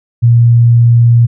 sine tone, 118.1 Hz, A#2, 23 cents sharp, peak -3 dBFS, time 0.22-1.27 s, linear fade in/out 20 ms, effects none

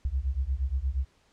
sine beating tone pair, 62.3 / 70.8 Hz, B1 / C#2, +16 / +37 cents, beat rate 8.5 Hz, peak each -29 dBFS, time 0.05-1.05 s, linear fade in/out 0 ms, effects pink hiss -65 dBFS RMS until 1.32 s + low-pass 7000 Hz 12 dB/octave

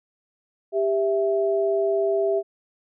sine tone pair together, 395.8 / 659.3 Hz, G4 / E5, +17 / 0 cents, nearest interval major sixth, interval 883 cents, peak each -21 / -23 dBFS, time 0.72-2.43 s, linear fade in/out 50 ms, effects none

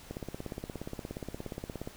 click train, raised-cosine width 2 ms, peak -24 dBFS, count 31, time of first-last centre 0.11-1.875 s, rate 17 Hz, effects pink hiss -52 dBFS RMS until 1.96 s

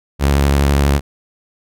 sawtooth tone with vibrato, 70.3 Hz, C#2, 25 cents sharp, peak -7 dBFS, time 0.19-1.01 s, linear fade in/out 50 ms, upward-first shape sine, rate 12 Hz, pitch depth 38 cents each way, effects none

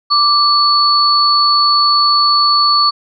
sine tone pair together, 1174.7 / 4435 Hz, D6 / C#8, 0 / 0 cents, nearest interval octave + major seventh, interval 2300 cents, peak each -11 dBFS, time 0.1-2.91 s, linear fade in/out 20 ms, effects none

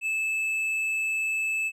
sine tone with tanh clipping, 2618 Hz, E7, 13 cents flat, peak -26 dBFS, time 0.01-1.72 s, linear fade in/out 50 ms, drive 6 dB, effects none

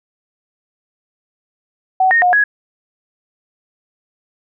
sine tone with pitch steps, 752 / 1850 / 719 / 1670 Hz, F#5 / A#6 / F#5 / G#6, +28 / -14 / -50 / +9 cents, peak -9 dBFS, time 2-2.44 s, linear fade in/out 5 ms, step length 110 ms, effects none

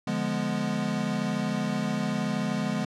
square chord, D diminished seventh, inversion none, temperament equal, 146.83 / 174.61 / 207.7 / 246.9 Hz, D3 / F3 / Ab3 / Cb4, 0 / 0 / 0 / 0 cents, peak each -35 / -34 / -30 / -33 dBFS, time 0.07-2.85 s, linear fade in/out 5 ms, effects low-pass 7000 Hz 12 dB/octave

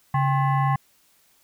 sine tone with frequency modulation, 138.59 Hz, C#3, in tune, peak -18 dBFS, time 0.14-0.76 s, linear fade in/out 5 ms, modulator 931 Hz, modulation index 1, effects white hiss -61 dBFS RMS until 1.43 s

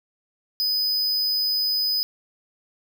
square tone, 5000 Hz, D#8, 8 cents sharp, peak -21 dBFS, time 0.6-2.03 s, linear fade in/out 0 ms, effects none

